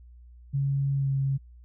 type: tone with pitch glide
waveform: sine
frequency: 138.59 to 136.45 Hz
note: C#3 to C#3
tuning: 0 to -27 cents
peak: -23 dBFS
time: 0.53-1.38 s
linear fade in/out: 20 ms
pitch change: -27 cents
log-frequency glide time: 0.95-1.09 s
effects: added 60 Hz sine -47 dBFS peak until 1.64 s